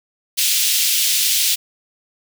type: high-pass noise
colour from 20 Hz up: pink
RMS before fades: -17 dBFS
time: 0.37-1.56 s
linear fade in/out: 20 ms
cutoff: 2900 Hz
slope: 24 dB/octave
effects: none